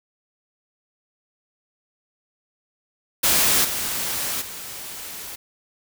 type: noise with level steps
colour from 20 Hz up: white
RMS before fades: -18 / -26 / -35 dBFS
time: 3.23-5.36 s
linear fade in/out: 10 ms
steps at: 3.64 / 4.41 s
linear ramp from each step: 10 ms
effects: none